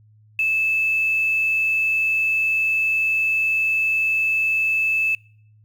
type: tone with quantisation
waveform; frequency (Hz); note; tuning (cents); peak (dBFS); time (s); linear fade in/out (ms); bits
sine; 2622; E7; -10; -17; 0.39-5.15; 2; 7
effects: noise-tail reverb RT60 0.6 s tail -24 dB re dry + added 107 Hz sine -50 dBFS peak until 5.64 s